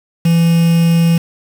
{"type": "tone with quantisation", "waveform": "triangle", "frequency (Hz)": 167.2, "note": "E3", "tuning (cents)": 25, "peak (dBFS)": -6, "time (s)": [0.25, 1.18], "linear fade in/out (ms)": 5, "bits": 4, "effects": []}